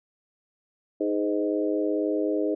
harmonic tone with a mistuned harmonic, 103.83 Hz, G#2, in tune, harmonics 3 / 4 / 5 / 6, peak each -26 / -28 / -30 / -32 dBFS, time 1-2.55 s, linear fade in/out 10 ms, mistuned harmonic 5, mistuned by -19 cents, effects none

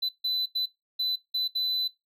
triangle tone bursts at uneven times, 4006 Hz, B7, 24 cents sharp, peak -24 dBFS, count 6, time 0.02-0.09 / 0.24-0.46 / 0.55-0.66 / 0.99-1.16 / 1.34-1.48 / 1.55-1.88 s, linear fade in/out 10 ms, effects noise-tail reverb RT60 0.2 s tail -20 dB re dry

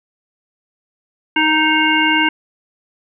harmonic tone, 311.1 Hz, D#4, in tune, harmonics 1 / 3 / 5 / 7 / 9, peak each -18 / -18 / -18 / -18 / -18 dBFS, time 1.36-2.29 s, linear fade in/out 5 ms, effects none

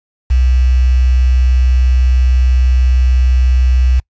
sine tone with quantisation, 63.1 Hz, B1, 38 cents sharp, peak -7 dBFS, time 0.3-4 s, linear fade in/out 10 ms, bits 5, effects noise-tail reverb RT60 0.1 s tail -26 dB re dry + resampled to 16000 Hz

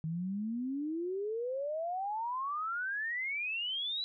sine exponential sweep, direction up, 155.56 to 4000 Hz, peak -33 dBFS, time 0.04-4.04 s, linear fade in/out 0 ms, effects none

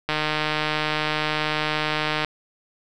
click train, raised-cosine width 0.3 ms, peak -7 dBFS, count 331, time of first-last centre 0.09-2.247 s, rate 153 Hz, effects none

